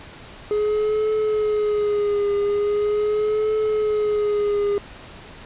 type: tone with vibrato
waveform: triangle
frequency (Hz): 418.8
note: G#4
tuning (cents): +15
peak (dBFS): -16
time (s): 0.51-4.78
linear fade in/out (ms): 0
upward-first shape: triangle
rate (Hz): 0.41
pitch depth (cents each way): 55
effects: pink hiss -41 dBFS RMS until 5.45 s + resampled to 8000 Hz